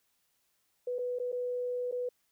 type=tone with dropouts; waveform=sine; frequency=493.9 Hz; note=B4; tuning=in tune; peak=-31 dBFS; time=0.87-2.09 s; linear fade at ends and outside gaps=5 ms; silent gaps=0.985-0.989 / 1.188-1.198 / 1.319-1.326 / 1.914-1.923 s; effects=white hiss -75 dBFS RMS until 2.31 s